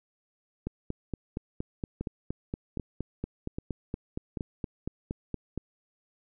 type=two click trains; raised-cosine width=3 ms; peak=-19 / -20 dBFS; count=22 / 4; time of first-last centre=0.67-5.577 / 2.01-4.372 s; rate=4.28 / 1.27 Hz; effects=none